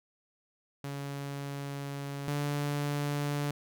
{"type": "tone pair in turn", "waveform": "sawtooth", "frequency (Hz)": [140.8, 144.84], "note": ["C#3", "D3"], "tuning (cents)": [27, -24], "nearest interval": "unison", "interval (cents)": 49, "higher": "second", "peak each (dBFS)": [-32, -26], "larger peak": "second", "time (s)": [[0.84, 2.28], [2.28, 3.51]], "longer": "first", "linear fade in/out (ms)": 2, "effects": []}